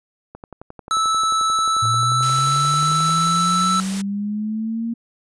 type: click train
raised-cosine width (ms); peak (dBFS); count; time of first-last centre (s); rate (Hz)
1; -22; 34; 0.35-3.27; 11.3
type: tone with pitch glide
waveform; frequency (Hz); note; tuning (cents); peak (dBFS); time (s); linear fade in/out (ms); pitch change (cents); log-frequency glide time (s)
square; 1310 to 1320.6; E6 to E6; -11 to +3; -17; 0.91-3.8; 0; +14; 1.49-2.2
type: linear sweep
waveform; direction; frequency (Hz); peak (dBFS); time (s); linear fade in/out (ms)
sine; up; 111.6 to 233.1; -21; 1.82-4.94; 10
type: noise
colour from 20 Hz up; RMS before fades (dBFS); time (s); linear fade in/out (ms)
white; -30; 2.22-4.02; 10
effects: resampled to 22050 Hz